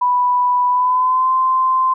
sine tone with pitch glide, 987.8 to 1038.1 Hz, B5 to C6, 0 to -14 cents, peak -12 dBFS, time 0.01-1.94 s, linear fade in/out 10 ms, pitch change +86 cents, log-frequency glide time 0.69-1.31 s, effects none

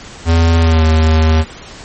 square tone with pitch glide, 82.8 to 79.34 Hz, E2 to D#2, +8 to +34 cents, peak -8 dBFS, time 0.25-1.45 s, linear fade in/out 50 ms, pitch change -74 cents, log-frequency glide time 0.59-0.84 s, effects pink hiss -33 dBFS RMS until 1.84 s + MP3 32 kbps

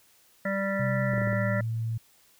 harmonic tone, 196 Hz, G3, in tune, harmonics 1 / 3 / 5 / 7 / 9 / 10, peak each -30 / -30 / -44 / -36 / -35 / -36 dBFS, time 0.45-1.61 s, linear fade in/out 5 ms
sine tone with pitch glide, 127.9 to 113.29 Hz, C3 to A#2, -39 to -49 cents, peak -27 dBFS, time 0.79-1.98 s, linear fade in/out 10 ms, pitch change -210 cents, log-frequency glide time 1.06-1.27 s
clicks, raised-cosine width 2 ms, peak -26 dBFS, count 5, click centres 1.135 / 1.18 / 1.217 / 1.274 / 1.33 s
effects white hiss -61 dBFS RMS until 2.39 s

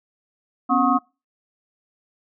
sine tone cluster, 249.4 / 275.6 / 728 / 1091 / 1263 Hz, B3 / C#4 / F#5 / C#6 / D#6, +17 / -10 / -28 / -28 / +26 cents, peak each -22 dBFS, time 0.69-0.99 s, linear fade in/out 20 ms, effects noise-tail reverb RT60 0.3 s tail -26 dB re dry

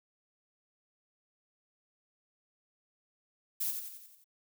violet noise with echo, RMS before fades -33 dBFS, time 3.6-3.71 s, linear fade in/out 10 ms, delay 89 ms, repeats 6, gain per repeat -5 dB, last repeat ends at 4.244 s, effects none

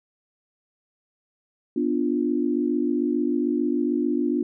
sine chord, B diminished, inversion none, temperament equal, 246.9 / 293.7 / 349.2 Hz, B3 / D4 / F4, 0 / 0 / 0 cents, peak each -25 / -24 / -26 dBFS, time 1.76-4.43 s, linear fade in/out 5 ms, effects none

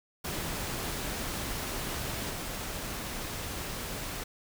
pink noise with level steps, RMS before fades -35 / -37 dBFS, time 0.24-4.24 s, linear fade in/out 10 ms, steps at 2.29 s, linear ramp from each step 20 ms, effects none

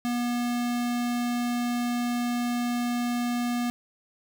square tone, 241.5 Hz, B3, 39 cents flat, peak -26 dBFS, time 0.05-3.7 s, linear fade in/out 0 ms, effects none

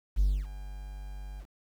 triangle tone with ADSR envelope, 49 Hz, G1, in tune, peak -17 dBFS, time 0.16-1.46 s, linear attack 38 ms, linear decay 260 ms, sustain -19 dB, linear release 63 ms, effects tanh soft clip ceiling -17 dBFS + 9-bit

